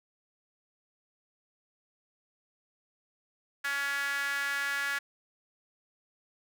sawtooth tone with high-pass filter, 280.9 Hz, C#4, 23 cents sharp, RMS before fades -32 dBFS, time 3.64-4.99 s, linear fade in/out 10 ms, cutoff 1600 Hz, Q 5.4, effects none

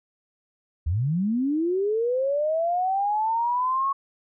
sine linear sweep, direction up, 70.6 to 1108.7 Hz, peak -21 dBFS, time 0.86-3.93 s, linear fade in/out 10 ms, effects none

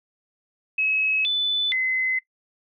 sine tone with pitch steps, 2567 / 3497 / 2043 Hz, E7 / A7 / C7, -47 / -11 / -42 cents, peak -20 dBFS, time 0.78-2.19 s, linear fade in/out 5 ms, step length 470 ms, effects noise-tail reverb RT60 0.1 s tail -21 dB re dry

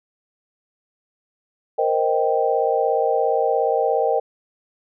sine chord, C minor seventh, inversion third, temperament equal, 466.2 / 523.3 / 622.3 / 784 Hz, Bb4 / C5 / Eb5 / G5, 0 / 0 / 0 / 0 cents, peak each -21 / -23 / -23 / -22 dBFS, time 1.78-4.2 s, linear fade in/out 10 ms, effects none

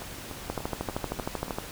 two click trains, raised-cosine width 1 ms, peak -15 / -23 dBFS, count 15 / 6, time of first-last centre 0.5-1.585 / 0.02-1.482 s, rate 12.9 / 3.42 Hz, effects pink hiss -41 dBFS RMS until 1.71 s

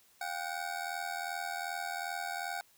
25% pulse ring-modulated tone, 749 Hz, F#5, 21 cents sharp, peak -29 dBFS, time 0.21-2.61 s, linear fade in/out 0 ms, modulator 41.3 Hz, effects white hiss -65 dBFS RMS until 2.77 s

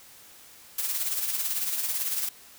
blue noise with tremolo, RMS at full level -27 dBFS, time 0.78-2.29 s, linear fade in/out 5 ms, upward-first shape sine, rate 18 Hz, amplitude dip 50%, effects white hiss -51 dBFS RMS until 2.58 s

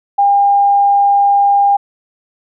sine tone, 804 Hz, G5, 44 cents sharp, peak -7 dBFS, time 0.18-1.77 s, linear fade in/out 10 ms, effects none

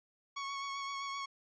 sawtooth tone with vibrato, 1108.7 Hz, C#6, in tune, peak -34 dBFS, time 0.36-1.26 s, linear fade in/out 10 ms, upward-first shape sine, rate 7.7 Hz, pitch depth 19 cents each way, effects resampled to 16000 Hz

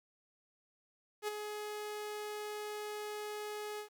sawtooth tone with ADSR envelope, 420.6 Hz, G#4, 22 cents sharp, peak -29 dBFS, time 1.22-3.89 s, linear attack 58 ms, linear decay 17 ms, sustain -7 dB, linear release 100 ms, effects 11-bit

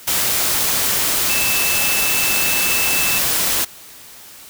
sine tone in noise, 2637 Hz, E7, in tune, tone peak -21 dBFS, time 1.29-3.19 s, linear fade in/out 10 ms, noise white, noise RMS -18 dBFS, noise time 0.07-3.65 s, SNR -6 dB, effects white hiss -40 dBFS RMS until 4.49 s

